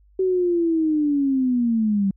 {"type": "linear sweep", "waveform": "sine", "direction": "down", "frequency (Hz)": [380, 191.6], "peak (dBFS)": -17, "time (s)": [0.19, 2.11], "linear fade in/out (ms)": 5, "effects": ["added 50 Hz sine -52 dBFS peak until 2.16 s"]}